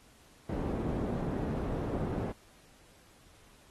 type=low-pass noise; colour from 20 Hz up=white; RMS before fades=-34 dBFS; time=0.49-2.32 s; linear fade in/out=5 ms; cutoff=340 Hz; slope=12 dB/octave; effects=pink hiss -61 dBFS RMS until 3.7 s + AAC 32 kbps

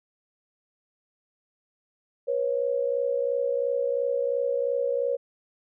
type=tone pair together; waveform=sine; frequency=485.3 / 548.2 Hz; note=B4 / C#5; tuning=-30 / -19 cents; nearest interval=major second; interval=211 cents; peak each=-26 dBFS; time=2.27-5.17 s; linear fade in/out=20 ms; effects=none

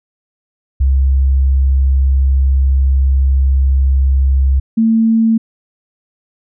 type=tone pair in turn; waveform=sine; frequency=67 / 224.8 Hz; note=C2 / A3; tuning=+42 / +37 cents; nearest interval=octave + major sixth; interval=2095 cents; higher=second; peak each=-8 dBFS; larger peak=neither; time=0.8-4.6 / 4.77-5.38 s; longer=first; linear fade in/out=10 ms; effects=none

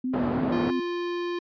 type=tone with vibrato; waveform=sine; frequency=249.6 Hz; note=B3; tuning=19 cents sharp; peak=-25 dBFS; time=0.04-0.8 s; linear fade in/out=5 ms; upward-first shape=sine; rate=3.2 Hz; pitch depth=66 cents each way
type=band-pass noise; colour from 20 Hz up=pink; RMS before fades=-29 dBFS; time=0.13-0.71 s; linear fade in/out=10 ms; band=150 to 910 Hz; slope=12 dB/octave
type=tone; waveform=square; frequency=349.2 Hz; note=F4; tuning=in tune; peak=-28 dBFS; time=0.52-1.39 s; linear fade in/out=5 ms
effects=resampled to 11025 Hz

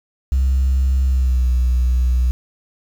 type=tone with pitch glide; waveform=sine; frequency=66 to 61.94 Hz; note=C2 to B1; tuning=+16 to +6 cents; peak=-11 dBFS; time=0.32-2.31 s; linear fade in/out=0 ms; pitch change=-110 cents; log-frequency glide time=1.04-1.49 s; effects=tanh soft clip ceiling -11 dBFS + 7-bit

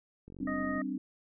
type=click train; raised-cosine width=3 ms; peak=-36 dBFS; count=24; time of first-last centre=0.28-0.779 s; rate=46.1 Hz
type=chord; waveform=sine; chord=G suspended fourth; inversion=none; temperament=just; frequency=196 / 261.3 / 294 Hz; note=G3 / C4 / D4; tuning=0 / -2 / +2 cents; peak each=-39 / -35 / -37 dBFS; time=0.4-0.98 s; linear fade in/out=5 ms
type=harmonic tone; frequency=622.3 Hz; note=D#5; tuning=in tune; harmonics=1 / 2 / 3; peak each=-39 / -39 / -39 dBFS; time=0.47-0.82 s; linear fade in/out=5 ms
effects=none

